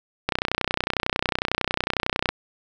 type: click train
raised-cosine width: 0.3 ms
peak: -5 dBFS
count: 63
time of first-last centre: 0.29-2.29 s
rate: 31 Hz
effects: none